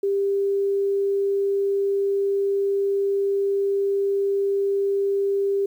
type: tone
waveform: sine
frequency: 396.8 Hz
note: G4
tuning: 21 cents sharp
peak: -19 dBFS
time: 0.03-5.66 s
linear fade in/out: 5 ms
effects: 9-bit